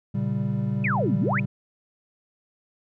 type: chord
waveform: triangle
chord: G diminished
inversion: first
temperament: equal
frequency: 116.54 / 138.59 / 196 Hz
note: Bb2 / Db3 / G3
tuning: 0 / 0 / 0 cents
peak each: -26 / -26 / -25 dBFS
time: 0.14-1.46 s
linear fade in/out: 10 ms
type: exponential two-way sweep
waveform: sine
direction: down then up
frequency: 2610 to 134 to 2610 Hz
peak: -23 dBFS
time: 0.84-1.4 s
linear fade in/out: 5 ms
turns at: 1.18 s
effects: none